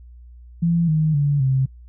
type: tone with pitch steps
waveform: sine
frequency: 169.1 / 155.96 / 143.85 / 132.67 Hz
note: E3 / D#3 / D3 / C3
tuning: +44 / +4 / -36 / +24 cents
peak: -15 dBFS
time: 0.62-1.66 s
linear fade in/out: 10 ms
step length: 260 ms
effects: noise-tail reverb RT60 0.1 s tail -25 dB re dry + added 60 Hz sine -40 dBFS peak until 1.88 s